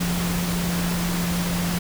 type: tone in noise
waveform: sine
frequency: 174.61 Hz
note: F3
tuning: in tune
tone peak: -23 dBFS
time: 0-1.79 s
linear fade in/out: 10 ms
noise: pink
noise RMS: -28 dBFS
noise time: 0-1.79 s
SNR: +2 dB
effects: none